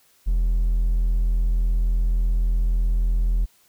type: tone with hard clipping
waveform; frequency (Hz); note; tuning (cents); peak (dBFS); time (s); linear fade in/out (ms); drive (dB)
triangle; 41.74; E1; +22; -18; 0.26-3.46; 20; 5
effects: white hiss -59 dBFS RMS until 3.68 s